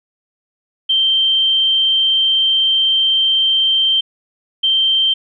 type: tone pair in turn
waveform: sine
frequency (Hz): 3136 / 3136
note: G7 / G7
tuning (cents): 0 / 0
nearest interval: unison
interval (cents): 0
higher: neither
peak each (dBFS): -11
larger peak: neither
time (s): 0.89-4.01 / 4.63-5.14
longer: first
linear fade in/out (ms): 10
effects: none